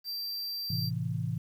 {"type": "tone", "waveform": "square", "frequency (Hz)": 4699, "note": "D8", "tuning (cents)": 0, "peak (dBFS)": -34, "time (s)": [0.04, 0.91], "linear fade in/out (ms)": 50}
{"type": "chord", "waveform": "sine", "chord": "A minor", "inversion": "none", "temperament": "just", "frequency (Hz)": [110, 132, 165], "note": ["A2", "C3", "E3"], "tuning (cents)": [0, 16, 2], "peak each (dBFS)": -34, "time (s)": [0.7, 1.38], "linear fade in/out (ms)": 5}
{"effects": ["10-bit"]}